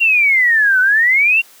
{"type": "exponential two-way sweep", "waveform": "sine", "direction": "down then up", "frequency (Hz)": [2794, 1480, 2794], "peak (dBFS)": -9, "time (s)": [0, 1.42], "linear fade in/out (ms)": 20, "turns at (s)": 0.8, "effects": ["white hiss -45 dBFS RMS until 1.6 s", "high-pass 300 Hz 12 dB/octave"]}